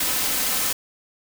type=noise with comb filter; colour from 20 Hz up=white; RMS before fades=-23 dBFS; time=0-0.73 s; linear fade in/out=5 ms; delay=3.9 ms; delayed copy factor=+0.55; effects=none